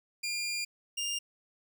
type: tone pair in turn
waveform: 20% pulse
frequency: 2400 / 2807 Hz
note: D7 / F7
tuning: +37 / +8 cents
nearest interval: minor third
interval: 271 cents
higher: second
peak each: -27 dBFS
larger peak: neither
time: 0.23-0.65 / 0.97-1.19 s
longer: first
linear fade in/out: 10 ms
effects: none